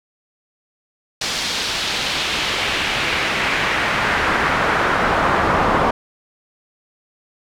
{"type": "noise with band-pass filter sweep", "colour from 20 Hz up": "brown", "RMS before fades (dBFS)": -19, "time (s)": [1.21, 5.91], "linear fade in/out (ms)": 5, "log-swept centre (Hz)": [4800, 1000], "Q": 1.4, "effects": []}